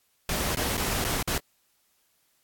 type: noise with dropouts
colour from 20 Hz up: pink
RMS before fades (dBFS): -28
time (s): 0.29-1.38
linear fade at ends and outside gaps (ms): 2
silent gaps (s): 0.55-0.57 / 0.769-0.776 / 1.043-1.048 / 1.228-1.275
effects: white hiss -69 dBFS RMS until 2.43 s + AAC 64 kbps